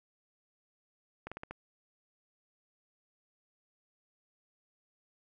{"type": "slowing click train", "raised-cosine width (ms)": 0.5, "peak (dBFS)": -26, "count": 5, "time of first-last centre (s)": [1.27, 1.51], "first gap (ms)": 46, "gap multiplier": 1.18, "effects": []}